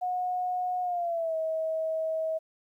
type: tone with pitch glide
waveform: sine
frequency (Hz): 727 to 640.2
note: F#5 to D#5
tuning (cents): -31 to +49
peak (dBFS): -27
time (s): 0.01-2.39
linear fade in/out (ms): 20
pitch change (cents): -220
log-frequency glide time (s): 0.82-1.36
effects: 11-bit